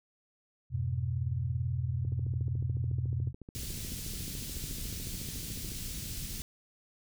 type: chord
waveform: sine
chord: F diminished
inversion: none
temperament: just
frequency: 87.31 / 104.77 / 125.72 Hz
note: F2 / Ab2 / Cb3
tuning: 0 / +16 / +31 cents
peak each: -34 / -38 / -32 dBFS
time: 0.7-3.33 s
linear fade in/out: 50 ms
type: click train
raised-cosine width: 3 ms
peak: -32 dBFS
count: 52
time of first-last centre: 2.05-5.719 s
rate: 13.9 Hz
type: band-stop noise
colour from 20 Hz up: pink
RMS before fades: -39 dBFS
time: 3.55-6.42 s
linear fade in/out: 0 ms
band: 190 to 4000 Hz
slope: 12 dB/octave
effects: none

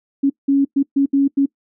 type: tone bursts at uneven times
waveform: sine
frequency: 277.2 Hz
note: C#4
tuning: in tune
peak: -11 dBFS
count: 6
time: 0.23-0.3 / 0.48-0.65 / 0.76-0.83 / 0.96-1.06 / 1.13-1.28 / 1.37-1.46 s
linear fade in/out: 10 ms
effects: noise-tail reverb RT60 0.1 s tail -22 dB re dry

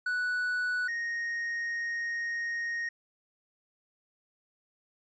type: tone pair in turn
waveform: triangle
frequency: 1480 / 1864.7 Hz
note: F#6 / A#6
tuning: 0 / 0 cents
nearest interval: major third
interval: 400 cents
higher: second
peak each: -26 / -29 dBFS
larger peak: first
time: 0.06-0.88 / 0.88-2.89 s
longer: second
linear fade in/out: 5 ms
effects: resampled to 16000 Hz

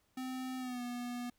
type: tone with pitch glide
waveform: square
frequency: 257.7 to 243.5 Hz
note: C4 to B3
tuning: -26 to -24 cents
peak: -39 dBFS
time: 0.17-1.3 s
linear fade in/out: 5 ms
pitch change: -98 cents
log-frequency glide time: 0.58-0.82 s
effects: pink hiss -75 dBFS RMS until 1.38 s

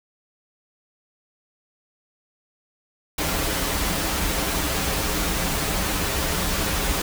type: noise with comb filter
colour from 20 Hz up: pink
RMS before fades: -24 dBFS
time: 3.18-7.02 s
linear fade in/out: 5 ms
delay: 8.3 ms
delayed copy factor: -0.55
effects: none

